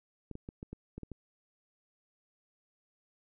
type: clicks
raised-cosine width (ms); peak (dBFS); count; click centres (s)
3; -29; 8; 0.313 / 0.354 / 0.489 / 0.629 / 0.73 / 0.98 / 1.033 / 1.117
effects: none